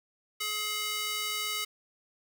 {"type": "tone with high-pass filter", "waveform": "square", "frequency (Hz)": 423.9, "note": "G#4", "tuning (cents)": 35, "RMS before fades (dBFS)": -33, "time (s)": [0.4, 1.65], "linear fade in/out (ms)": 10, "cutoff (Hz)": 2200, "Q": 0.92, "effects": []}